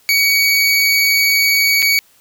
25% pulse tone with dropouts, 2254 Hz, C#7, 28 cents sharp, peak -7 dBFS, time 0.09-1.99 s, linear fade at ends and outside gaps 0 ms, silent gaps 1.821-1.826 s, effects white hiss -52 dBFS RMS until 2.2 s

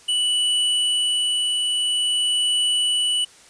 square tone with tremolo, 2960 Hz, F#7, in tune, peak -18 dBFS, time 0.08-3.25 s, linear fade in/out 10 ms, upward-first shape triangle, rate 0.49 Hz, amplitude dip 25%, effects white hiss -49 dBFS RMS until 3.49 s + resampled to 22050 Hz

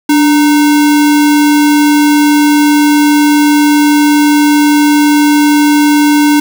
sine tone with sample-and-hold, 293.7 Hz, D4, in tune, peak -4 dBFS, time 0.09-6.4 s, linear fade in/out 5 ms, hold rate 1225 Hz, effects none

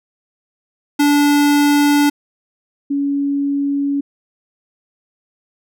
square / sine tone pair in turn, 290 / 281.7 Hz, D4 / C#4, -22 / +28 cents, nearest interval minor second, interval 50 cents, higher first, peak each -11 / -15 dBFS, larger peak first, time 0.99-2.1 / 2.9-4.01 s, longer neither, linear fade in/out 10 ms, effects none

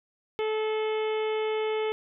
harmonic tone, 434 Hz, A4, 24 cents flat, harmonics 1 / 2 / 3 / 4 / 5 / 6 / 7 / 8, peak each -26 / -36 / -41 / -48 / -39 / -46 / -43 / -48 dBFS, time 0.39-1.92 s, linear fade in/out 0 ms, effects none

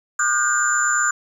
sine tone cluster, 1200 / 1435 / 1563 / 7110 Hz, D6 / F6 / G6 / A8, +37 / +47 / -6 / +17 cents, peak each -22 dBFS, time 0.19-1.11 s, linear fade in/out 5 ms, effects 8-bit

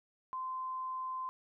sine tone, 1035 Hz, C6, 19 cents flat, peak -36 dBFS, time 0.33-1.29 s, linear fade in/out 0 ms, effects none

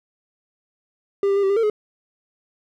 triangle tone with pitch steps, 398.3 / 395.3 / 401.5 / 387.6 / 400.4 / 455.8 / 422.5 Hz, G4 / G4 / G4 / G4 / G4 / A#4 / G#4, +28 / +15 / +41 / -20 / +37 / -39 / +30 cents, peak -14 dBFS, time 1.23-1.699 s, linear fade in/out 2 ms, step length 67 ms, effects none

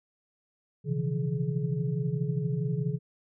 sine tone cluster, 124.3 / 138 / 162.7 / 175 / 422.5 Hz, B2 / C#3 / E3 / F3 / G#4, +12 / -7 / -22 / +4 / +30 cents, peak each -36 / -30 / -31 / -37 / -38 dBFS, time 0.84-2.99 s, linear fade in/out 50 ms, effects none

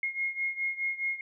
sine beating tone pair, 2148 / 2152.8 Hz, C7 / C7, +45 / +49 cents, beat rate 4.8 Hz, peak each -31 / -34 dBFS, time 0.03-1.21 s, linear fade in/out 2 ms, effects none

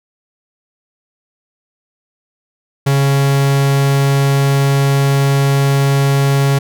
45% pulse tone, 138.59 Hz, C#3, in tune, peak -10 dBFS, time 2.86-6.59 s, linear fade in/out 10 ms, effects none

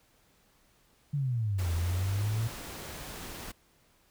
sine exponential two-way sweep, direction down then up, 148.9 to 82.41 to 115.1 Hz, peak -27 dBFS, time 1.13-2.48 s, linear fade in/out 10 ms, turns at 1.73 s
pink noise, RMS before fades -42 dBFS, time 1.58-3.52 s, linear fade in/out 10 ms
effects pink hiss -66 dBFS RMS until 4.1 s

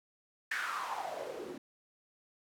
white noise with band-pass filter sweep, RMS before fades -39 dBFS, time 0.51-1.58 s, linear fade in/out 5 ms, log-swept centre 1800 to 310 Hz, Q 5.4, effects none

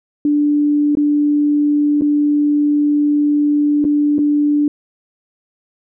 sine tone with dropouts, 293.7 Hz, D4, in tune, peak -11 dBFS, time 0.25-4.68 s, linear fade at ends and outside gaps 2 ms, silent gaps 0.952-0.971 / 2.011-2.019 / 3.843-3.85 / 4.183-4.189 s, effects none

